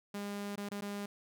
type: tone with dropouts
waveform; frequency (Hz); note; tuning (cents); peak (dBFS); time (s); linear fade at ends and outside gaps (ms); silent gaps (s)
sawtooth; 202.9; G#3; -40; -34; 0.14-1.06; 5; 0.558-0.576 / 0.689-0.714 / 0.81-0.82
effects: none